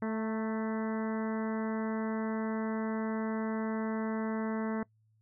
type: harmonic tone with a mistuned harmonic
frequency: 220 Hz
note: A3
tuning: in tune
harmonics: 1 / 2 / 3 / 4 / 5 / 6 / 7 / 8 / 9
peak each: -32 / -38 / -42 / -44 / -46 / -48 / -49 / -50 / -51 dBFS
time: 0.02-4.83 s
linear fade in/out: 2 ms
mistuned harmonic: 4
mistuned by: +30 cents
effects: noise-tail reverb RT60 0.1 s tail -22 dB re dry + added 109 Hz sine -66 dBFS peak until 5.21 s